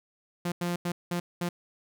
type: tone bursts at uneven times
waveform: sawtooth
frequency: 174.61 Hz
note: F3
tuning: in tune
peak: -24 dBFS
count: 5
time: 0.45-0.52 / 0.61-0.76 / 0.85-0.92 / 1.11-1.2 / 1.41-1.49 s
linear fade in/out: 5 ms
effects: none